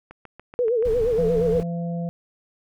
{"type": "click train", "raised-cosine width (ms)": 0.5, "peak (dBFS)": -26, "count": 6, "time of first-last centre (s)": [0.11, 0.825], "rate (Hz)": 6.99}
{"type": "tone with vibrato", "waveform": "sine", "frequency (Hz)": 466.2, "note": "A#4", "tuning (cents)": 0, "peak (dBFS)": -18, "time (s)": [0.59, 1.6], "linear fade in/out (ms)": 0, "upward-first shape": "sine", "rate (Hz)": 8.5, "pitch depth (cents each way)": 120}
{"type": "noise", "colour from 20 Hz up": "brown", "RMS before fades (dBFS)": -32, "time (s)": [0.85, 1.63], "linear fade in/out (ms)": 0}
{"type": "harmonic tone", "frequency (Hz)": 170.3, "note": "F3", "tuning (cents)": -43, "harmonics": [1, 3, 4], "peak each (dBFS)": [-25, -35, -37], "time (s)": [1.18, 2.09], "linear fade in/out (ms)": 0}
{"effects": []}